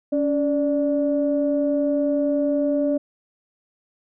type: tone pair together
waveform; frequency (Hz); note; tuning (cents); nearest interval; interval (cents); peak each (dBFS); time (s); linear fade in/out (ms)
sine; 282 / 587.3; C#4 / D5; +30 / 0; octave + minor second; 1270; -20 / -21; 0.12-2.98; 10
effects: tanh soft clip ceiling -10 dBFS